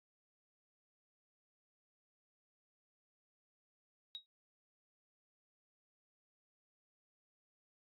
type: tone with exponential decay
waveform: sine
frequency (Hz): 3800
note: A#7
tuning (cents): +33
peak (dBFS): -39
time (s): 4.15-4.26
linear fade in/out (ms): 0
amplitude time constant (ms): 22
effects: AAC 48 kbps